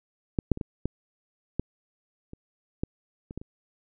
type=clicks; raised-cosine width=3 ms; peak=-11 / -7 / -22 / -18 / -14 / -13 / -28 / -14 / -26 / -21 / -28 dBFS; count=11; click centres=0.388 / 0.517 / 0.574 / 0.612 / 0.856 / 1.596 / 2.334 / 2.835 / 3.309 / 3.376 / 3.415 s; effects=none